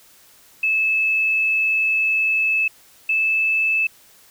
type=tone pair in turn; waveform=sine; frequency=2609 / 2622 Hz; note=E7 / E7; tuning=-18 / -10 cents; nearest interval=unison; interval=8 cents; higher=second; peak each=-16 dBFS; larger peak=neither; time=0.63-2.68 / 3.09-3.87 s; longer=first; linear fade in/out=5 ms; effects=white hiss -51 dBFS RMS until 4.3 s